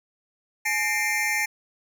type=tone cluster; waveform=square; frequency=846 / 1820 / 2103 / 2351 Hz; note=G#5 / A#6 / C7 / D7; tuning=+32 / -42 / +8 / +1 cents; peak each=-33 / -29 / -27 / -29 dBFS; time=0.65-1.46 s; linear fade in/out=10 ms; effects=none